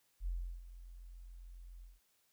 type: tone with ADSR envelope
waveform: sine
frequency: 43.6 Hz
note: F1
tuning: 2 cents flat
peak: -34 dBFS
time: 0.2-2 s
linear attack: 64 ms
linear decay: 350 ms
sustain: -15 dB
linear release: 180 ms
effects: white hiss -75 dBFS RMS until 2.32 s